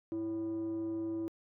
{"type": "tone with frequency modulation", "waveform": "sine", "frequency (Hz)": 329.6, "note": "E4", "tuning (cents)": 0, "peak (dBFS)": -32, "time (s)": [0.12, 1.28], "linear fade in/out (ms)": 0, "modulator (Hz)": 228, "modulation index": 0.28, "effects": ["tanh soft clip ceiling -31 dBFS"]}